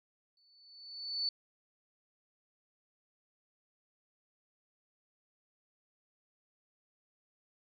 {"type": "tone with exponential growth", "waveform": "sine", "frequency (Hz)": 4482, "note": "C#8", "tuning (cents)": 18, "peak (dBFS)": -29, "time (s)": [0.37, 1.29], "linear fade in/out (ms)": 2, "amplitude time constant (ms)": 200, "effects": []}